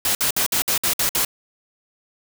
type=noise bursts; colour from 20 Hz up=white; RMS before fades=-20 dBFS; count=8; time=0.05-1.249 s; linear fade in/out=2 ms; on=100 ms; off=57 ms; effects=none